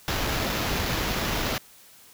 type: noise with sample-and-hold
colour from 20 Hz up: pink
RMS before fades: -27 dBFS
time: 0.08-1.58 s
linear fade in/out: 0 ms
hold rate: 8820 Hz
effects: white hiss -52 dBFS RMS until 2.13 s